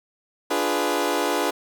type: chord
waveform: 20% pulse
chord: D diminished seventh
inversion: none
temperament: equal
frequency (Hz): 293.7 / 349.2 / 415.3 / 493.9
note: D4 / F4 / Ab4 / Cb5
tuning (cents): 0 / 0 / 0 / 0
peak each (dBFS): -22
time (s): 0.5-1.51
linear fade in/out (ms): 10
effects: none